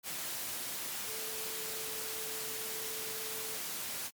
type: tone in noise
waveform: sine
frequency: 440 Hz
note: A4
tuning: in tune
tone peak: -47 dBFS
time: 1.05-3.59 s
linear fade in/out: 50 ms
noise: white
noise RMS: -39 dBFS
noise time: 0.03-4.11 s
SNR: -11 dB
effects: high-pass 100 Hz 12 dB/octave + MP3 96 kbps